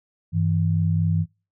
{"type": "tone pair together", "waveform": "sine", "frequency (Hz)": [98, 162.31], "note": ["G2", "E3"], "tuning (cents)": [0, -27], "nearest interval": "major sixth", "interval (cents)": 873, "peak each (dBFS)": -21, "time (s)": [0.32, 1.26], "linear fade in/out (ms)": 50, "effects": ["noise-tail reverb RT60 0.3 s tail -23 dB re dry"]}